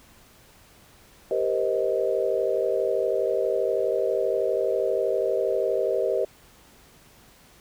sine chord, C minor seventh, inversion second, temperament just, 392.4 / 470.9 / 523.3 / 627.9 Hz, G4 / Bb4 / C5 / Eb5, +2 / +18 / 0 / +16 cents, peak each -27 dBFS, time 1.31-6.25 s, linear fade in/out 2 ms, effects pink hiss -54 dBFS RMS until 7.6 s

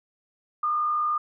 sine tone with frequency modulation, 1213 Hz, D#6, 44 cents flat, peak -22 dBFS, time 0.63-1.18 s, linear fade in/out 5 ms, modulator 54.9 Hz, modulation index 0.35, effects none

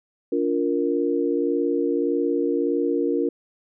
sine chord, Bb major, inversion first, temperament equal with one note detuned, 287.5 / 349.2 / 466.2 Hz, D4 / F4 / Bb4, -37 / 0 / 0 cents, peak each -24 dBFS, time 0.32-3.29 s, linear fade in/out 5 ms, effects none

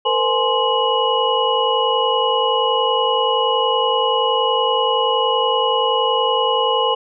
sine tone cluster, 459.4 / 510 / 845 / 1045 / 2919 Hz, A#4 / C5 / G#5 / C6 / F#7, -25 / -44 / +30 / -2 / -24 cents, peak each -21 dBFS, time 0.05-6.95 s, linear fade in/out 10 ms, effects none

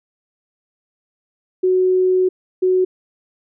sine tone bursts at uneven times, 370 Hz, F#4, in tune, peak -12 dBFS, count 2, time 1.63-2.29 / 2.62-2.85 s, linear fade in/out 10 ms, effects none

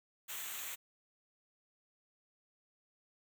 white noise with comb filter, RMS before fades -43 dBFS, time 0.28-0.76 s, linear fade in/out 20 ms, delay 0.2 ms, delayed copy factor -0.75, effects none

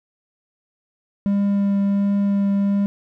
triangle tone with vibrato, 200 Hz, G3, 35 cents sharp, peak -14 dBFS, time 1.26-2.86 s, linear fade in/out 0 ms, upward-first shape triangle, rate 1.4 Hz, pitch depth 10 cents each way, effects none

